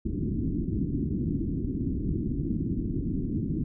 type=low-pass noise; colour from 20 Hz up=white; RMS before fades=-29 dBFS; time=0.05-3.64 s; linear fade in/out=5 ms; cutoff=320 Hz; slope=48 dB/octave; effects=none